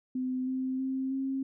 sine tone with pitch steps, 256.2 / 260.1 / 264 / 268 Hz, C4 / C4 / C4 / C4, -36 / -10 / +16 / +42 cents, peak -29 dBFS, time 0.15-1.43 s, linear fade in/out 5 ms, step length 320 ms, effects none

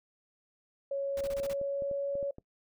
sine tone with pitch glide, 554.4 to 560.5 Hz, C#5 to C#5, 0 to +19 cents, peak -30 dBFS, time 0.91-2.31 s, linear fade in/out 5 ms, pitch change +19 cents, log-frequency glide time 1.08-2.09 s
pink noise bursts, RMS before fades -44 dBFS, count 6, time 1.17-1.533 s, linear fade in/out 2 ms, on 38 ms, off 27 ms
clicks, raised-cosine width 2 ms, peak -32 dBFS, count 7, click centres 1.4 / 1.614 / 1.822 / 1.913 / 2.154 / 2.228 / 2.384 s
effects noise-tail reverb RT60 0.1 s tail -21 dB re dry

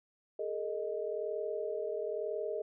sine chord, Ab suspended second, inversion none, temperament equal with one note detuned, 415.3 / 456.3 / 622.3 Hz, Ab4 / Bb4 / Eb5, 0 / -37 / 0 cents, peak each -38 / -38 / -38 dBFS, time 0.39-2.62 s, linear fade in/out 5 ms, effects none

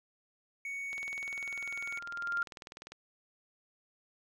triangle tone, 2228 Hz, C#7, 8 cents sharp, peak -35 dBFS, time 0.65-1.99 s, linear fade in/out 2 ms
click train, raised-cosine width 0.2 ms, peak -28 dBFS, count 41, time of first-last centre 0.93-2.92 s, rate 20.1 Hz
sine tone with exponential growth, 1396.9 Hz, F6, in tune, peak -28 dBFS, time 1.23-2.43 s, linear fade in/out 2 ms, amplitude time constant 260 ms
effects none

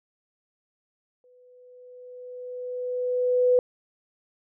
sine tone with exponential growth, 497.8 Hz, B4, 14 cents sharp, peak -15 dBFS, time 1.24-3.59 s, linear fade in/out 1 ms, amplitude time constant 510 ms, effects none

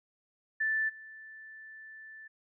sine tone with level steps, 1760 Hz, A6, in tune, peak -27 / -46 dBFS, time 0.6-2.28 s, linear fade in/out 10 ms, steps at 0.88 s, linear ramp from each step 20 ms, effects none

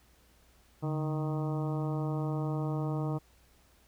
harmonic tone with a mistuned harmonic, 155.56 Hz, D#3, in tune, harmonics 1 / 2 / 3 / 4 / 5 / 6 / 7 / 8, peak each -31 / -37 / -41 / -43 / -45 / -47 / -48 / -49 dBFS, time 0.82-3.19 s, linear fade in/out 20 ms, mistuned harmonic 1, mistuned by -99 cents, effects added 60 Hz sine -64 dBFS peak until 3.87 s + pink hiss -65 dBFS RMS until 3.87 s

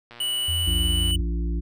click train, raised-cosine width 0.3 ms, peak -27 dBFS, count 120, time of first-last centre 0.11-1.11 s, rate 119 Hz
square tone with pitch glide, 2953 to 2970 Hz, F#7 to F#7, -4 to +6 cents, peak -24 dBFS, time 0.2-1.16 s, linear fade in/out 5 ms, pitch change +10 cents, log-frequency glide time 0.36-0.87 s
sine tone with vibrato, 82.41 Hz, E2, in tune, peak -25 dBFS, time 0.48-1.21 s, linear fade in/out 5 ms, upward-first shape triangle, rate 2.1 Hz, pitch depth 91 cents each way
harmonic tone, 57.3 Hz, A#1, 29 cents flat, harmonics 1 / 3 / 5 / 6, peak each -23 / -33 / -37 / -39 dBFS, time 0.66-1.61 s, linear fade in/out 20 ms
effects none

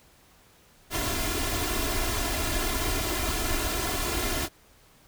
pink noise with comb filter, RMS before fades -28 dBFS, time 0.9-4.49 s, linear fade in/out 50 ms, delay 2.9 ms, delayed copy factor +0.75, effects pink hiss -58 dBFS RMS until 5.07 s

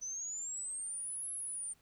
sine exponential two-way sweep, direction up then down, 5990 to 11000 to 8890 Hz, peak -38 dBFS, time 0.01-1.74 s, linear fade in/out 20 ms, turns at 1.32 s, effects pink hiss -70 dBFS RMS until 1.81 s

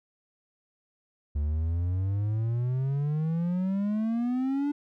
triangle exponential sweep, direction up, 71.6 to 293.7 Hz, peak -23 dBFS, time 1.35-4.72 s, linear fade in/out 10 ms, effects none

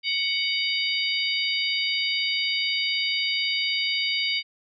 harmonic tone with a mistuned harmonic, 744 Hz, F#5, 9 cents sharp, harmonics 3 / 4 / 5 / 6, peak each -27 / -28 / -29 / -30 dBFS, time 0.03-4.43 s, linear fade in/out 50 ms, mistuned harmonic 6, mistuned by +100 cents, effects none

